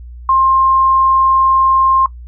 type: tone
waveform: sine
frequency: 1060 Hz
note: C6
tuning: 22 cents sharp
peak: -8 dBFS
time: 0.29-2.06 s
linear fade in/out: 2 ms
effects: noise-tail reverb RT60 0.1 s tail -19 dB re dry + added 60 Hz sine -29 dBFS peak until 2.27 s